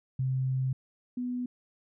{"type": "tone pair in turn", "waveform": "sine", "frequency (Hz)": [130.81, 247.5], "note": ["C3", "B3"], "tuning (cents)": [0, 4], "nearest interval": "major seventh", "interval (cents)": 1104, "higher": "second", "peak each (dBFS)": [-26, -30], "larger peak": "first", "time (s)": [[0.19, 0.73], [1.17, 1.46]], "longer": "first", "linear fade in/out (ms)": 5, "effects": []}